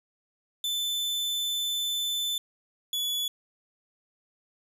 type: tone pair in turn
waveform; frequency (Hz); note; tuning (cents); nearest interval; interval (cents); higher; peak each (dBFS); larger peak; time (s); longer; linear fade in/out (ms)
40% pulse; 3520 / 3420; A7 / A7; 0 / -50; unison; 50; first; -26; neither; 0.64-2.38 / 2.93-3.28; first; 2
effects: 10-bit